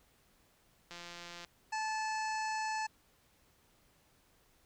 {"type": "click train", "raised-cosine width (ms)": 0.2, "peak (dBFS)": -30, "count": 94, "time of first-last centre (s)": [0.91, 1.448], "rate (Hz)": 173}
{"type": "harmonic tone", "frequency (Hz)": 870, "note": "A5", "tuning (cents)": -20, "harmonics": [1, 2, 3, 5, 6, 7, 8, 9], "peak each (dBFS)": [-35, -41, -45, -49, -51, -52, -53, -54], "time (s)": [1.72, 2.87], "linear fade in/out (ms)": 10}
{"effects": ["pink hiss -69 dBFS RMS until 4.65 s"]}